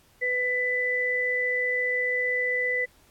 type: tone pair together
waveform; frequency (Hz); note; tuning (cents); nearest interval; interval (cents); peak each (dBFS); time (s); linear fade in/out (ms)
sine; 499 / 1993; B4 / B6; +18 / +15; 2 octaves; 2397; -30 / -24; 0.21-2.86; 20
effects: pink hiss -60 dBFS RMS until 3.1 s + AAC 64 kbps